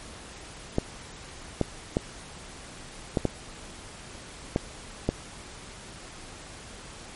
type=clicks; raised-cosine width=2 ms; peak=-9 dBFS; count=7; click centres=0.784 / 1.613 / 1.969 / 3.172 / 3.253 / 4.561 / 5.09 s; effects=pink hiss -44 dBFS RMS until 7.15 s + MP3 48 kbps